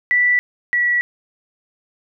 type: tone pair in turn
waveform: sine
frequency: 1967 / 1939.9 Hz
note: B6 / B6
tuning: -7 / -32 cents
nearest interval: unison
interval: 25 cents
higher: first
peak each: -12 / -14 dBFS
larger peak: first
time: 0.11-0.39 / 0.73-1.01 s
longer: neither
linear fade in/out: 0 ms
effects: none